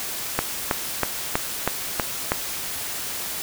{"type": "click train", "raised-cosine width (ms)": 0.5, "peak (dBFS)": -4, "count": 7, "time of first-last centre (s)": [0.39, 2.319], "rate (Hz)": 3.11, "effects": ["white hiss -30 dBFS RMS until 3.42 s"]}